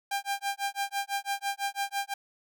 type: tone with tremolo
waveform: sawtooth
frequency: 797 Hz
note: G5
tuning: 28 cents sharp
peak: -23 dBFS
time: 0.11-2.14 s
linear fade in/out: 5 ms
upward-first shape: sine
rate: 6 Hz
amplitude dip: 100%
effects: none